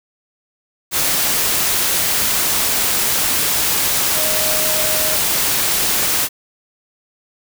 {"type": "tone in noise", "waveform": "sine", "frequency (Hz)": 622.3, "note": "D#5", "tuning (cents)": 0, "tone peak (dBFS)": -25, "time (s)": [4.12, 5.18], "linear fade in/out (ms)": 50, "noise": "white", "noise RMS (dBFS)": -17, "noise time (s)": [0.91, 6.29], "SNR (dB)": -11, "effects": []}